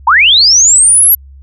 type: linear sweep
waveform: sine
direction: up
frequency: 851 to 11820 Hz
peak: -3 dBFS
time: 0.07-1.15 s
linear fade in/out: 5 ms
effects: added 68 Hz sine -32 dBFS peak until 1.42 s